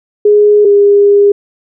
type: tone pair in turn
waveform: sine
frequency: 416.1 / 405.7 Hz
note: G#4 / G#4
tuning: +3 / -41 cents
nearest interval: unison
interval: 44 cents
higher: first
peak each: -3 dBFS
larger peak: neither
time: 0.25-0.65 / 0.65-1.32 s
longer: second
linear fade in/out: 5 ms
effects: none